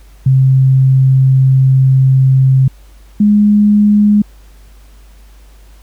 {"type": "tone pair in turn", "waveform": "sine", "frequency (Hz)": [132.4, 207.8], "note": ["C3", "G#3"], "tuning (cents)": [21, 1], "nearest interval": "minor sixth", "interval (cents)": 780, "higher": "second", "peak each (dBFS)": -5, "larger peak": "neither", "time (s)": [[0.26, 2.68], [3.2, 4.22]], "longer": "first", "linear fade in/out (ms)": 5, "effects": ["added 50 Hz sine -37 dBFS peak until 5.82 s", "pink hiss -49 dBFS RMS until 5.82 s"]}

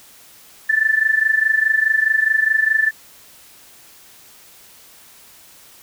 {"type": "tone with amplitude modulation", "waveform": "sine", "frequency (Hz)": 1760, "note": "A6", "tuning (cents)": 0, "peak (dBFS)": -10, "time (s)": [0.69, 2.91], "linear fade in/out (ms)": 10, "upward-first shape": "sine", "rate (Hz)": 24.8, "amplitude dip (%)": 80, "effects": ["white hiss -46 dBFS RMS until 5.82 s"]}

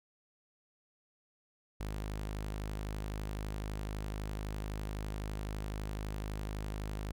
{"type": "tone", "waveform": "sawtooth", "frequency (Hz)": 51.91, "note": "G#1", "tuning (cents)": 0, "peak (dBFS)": -33, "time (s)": [1.8, 7.12], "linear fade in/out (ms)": 5, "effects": []}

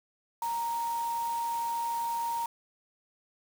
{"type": "tone in noise", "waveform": "sine", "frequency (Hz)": 932.3, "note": "A#5", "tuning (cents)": 0, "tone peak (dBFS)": -29, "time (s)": [0.42, 2.46], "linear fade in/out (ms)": 2, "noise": "white", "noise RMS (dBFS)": -45, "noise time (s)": [0.42, 2.46], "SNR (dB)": 13, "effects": []}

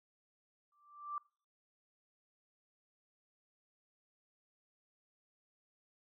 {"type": "tone with exponential growth", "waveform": "sine", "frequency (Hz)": 1174.7, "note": "D6", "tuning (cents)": 0, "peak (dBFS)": -35, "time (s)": [0.72, 1.18], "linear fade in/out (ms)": 2, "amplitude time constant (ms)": 100, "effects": ["noise-tail reverb RT60 0.4 s tail -24 dB re dry"]}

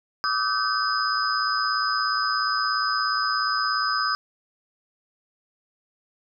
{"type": "tone cluster", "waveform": "sine", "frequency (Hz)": [1156, 1273, 1532, 5010], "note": ["D6", "D#6", "G6", "D#8"], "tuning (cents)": [-28, 39, -40, 11], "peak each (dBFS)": -27, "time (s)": [0.24, 4.15], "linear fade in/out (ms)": 0, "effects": []}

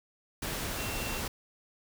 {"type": "tone in noise", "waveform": "sine", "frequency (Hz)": 2724, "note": "F7", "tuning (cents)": -44, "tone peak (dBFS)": -41, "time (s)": [0.77, 1.2], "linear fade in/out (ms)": 5, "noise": "pink", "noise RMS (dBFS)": -35, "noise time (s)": [0.42, 1.28], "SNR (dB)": -9, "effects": []}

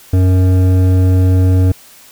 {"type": "tone with hard clipping", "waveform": "sine", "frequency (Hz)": 92.5, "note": "F#2", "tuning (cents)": 0, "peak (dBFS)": -9, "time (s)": [0.13, 1.72], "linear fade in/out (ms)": 5, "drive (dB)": 11, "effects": ["white hiss -41 dBFS RMS until 2.11 s"]}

